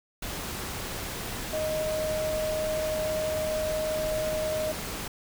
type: tone in noise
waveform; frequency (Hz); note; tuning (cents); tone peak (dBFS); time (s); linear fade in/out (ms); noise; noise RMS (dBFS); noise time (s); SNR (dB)
sine; 622.3; D#5; 0; -27; 1.53-4.72; 5; pink; -35; 0.22-5.08; +5
effects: none